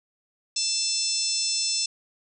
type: harmonic tone with a mistuned harmonic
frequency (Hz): 885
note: A5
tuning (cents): +10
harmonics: 3 / 4 / 5 / 6 / 7 / 8 / 9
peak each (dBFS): -37 / -37 / -34 / -26 / -33 / -35 / -30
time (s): 0.56-1.86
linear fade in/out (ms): 5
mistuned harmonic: 5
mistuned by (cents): -96
effects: none